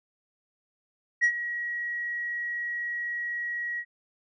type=tone with ADSR envelope; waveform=sine; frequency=1908 Hz; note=A#6; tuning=40 cents sharp; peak=-15 dBFS; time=1.21-3.85 s; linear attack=30 ms; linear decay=74 ms; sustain=-14 dB; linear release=61 ms; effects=tanh soft clip ceiling -17 dBFS